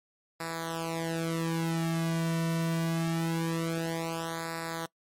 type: tone with flanger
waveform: sawtooth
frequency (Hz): 164.81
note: E3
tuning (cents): 0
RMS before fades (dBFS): -31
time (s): 0.4-4.86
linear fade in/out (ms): 5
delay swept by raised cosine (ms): 0.32 to 2.42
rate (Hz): 0.24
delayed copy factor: -1
effects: noise-tail reverb RT60 0.1 s tail -22 dB re dry + MP3 64 kbps